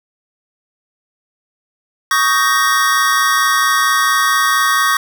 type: chord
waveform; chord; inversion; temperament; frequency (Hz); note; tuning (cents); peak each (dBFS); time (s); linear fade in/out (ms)
square; Eb dominant seventh; third; just; 1120.1 / 1244.5 / 1555.6 / 1866.8; Db6 / Eb6 / G6 / Bb6; +18 / 0 / -14 / +2; -16 / -19 / -20 / -18; 2.11-4.97; 2
effects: none